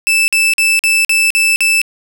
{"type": "tone bursts", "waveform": "40% pulse", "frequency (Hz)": 2637, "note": "E7", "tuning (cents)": 0, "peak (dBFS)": -8, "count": 7, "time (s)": [0.07, 1.816], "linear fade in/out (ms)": 0, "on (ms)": 210, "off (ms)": 46, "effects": []}